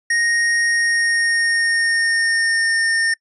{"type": "tone with pitch glide", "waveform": "square", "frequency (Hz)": [1864.7, 1821.1], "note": ["A#6", "A#6"], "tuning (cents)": [0, -41], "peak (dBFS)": -16, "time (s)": [0.1, 3.14], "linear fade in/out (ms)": 5, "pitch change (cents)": -41, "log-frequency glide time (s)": [0.66, 2.78], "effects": ["noise-tail reverb RT60 0.1 s tail -26 dB re dry", "resampled to 24000 Hz"]}